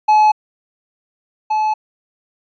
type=tone pair in turn; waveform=triangle; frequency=854 / 860.9 Hz; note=G#5 / A5; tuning=+48 / -38 cents; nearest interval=unison; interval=14 cents; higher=second; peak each=-6 / -12 dBFS; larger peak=first; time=0.08-0.32 / 1.5-1.74 s; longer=neither; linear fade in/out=10 ms; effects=resampled to 16000 Hz